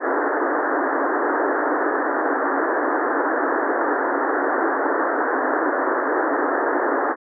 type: band-pass noise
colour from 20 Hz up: pink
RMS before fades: -21 dBFS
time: 0-7.16 s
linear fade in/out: 50 ms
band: 270 to 1800 Hz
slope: 96 dB/octave
effects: none